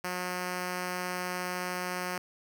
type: tone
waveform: 5% pulse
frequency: 180.7 Hz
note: F#3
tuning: 41 cents flat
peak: -21 dBFS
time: 0.04-2.18 s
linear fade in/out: 2 ms
effects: none